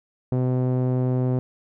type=tone with low-pass filter; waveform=sawtooth; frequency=127.1 Hz; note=C3; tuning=50 cents flat; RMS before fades=-22 dBFS; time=0.32-1.39 s; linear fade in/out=0 ms; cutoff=530 Hz; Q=0.89; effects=none